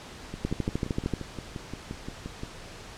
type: two click trains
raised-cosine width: 3 ms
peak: -22 / -14 dBFS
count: 13 / 10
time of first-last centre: 0.34-2.434 / 0.45-1.137 s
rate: 5.73 / 13.1 Hz
effects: pink hiss -44 dBFS RMS until 2.97 s + low-pass 7000 Hz 12 dB/octave